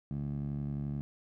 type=tone with band-pass filter; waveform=15% pulse; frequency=71.5 Hz; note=D2; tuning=46 cents flat; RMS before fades=-36 dBFS; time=0.11-1.01 s; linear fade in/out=0 ms; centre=160 Hz; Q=1.9; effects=none